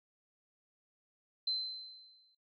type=tone with exponential decay; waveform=sine; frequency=4078 Hz; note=C8; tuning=45 cents flat; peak=-30 dBFS; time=1.47-2.35 s; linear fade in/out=5 ms; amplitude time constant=190 ms; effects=noise-tail reverb RT60 0.2 s tail -19 dB re dry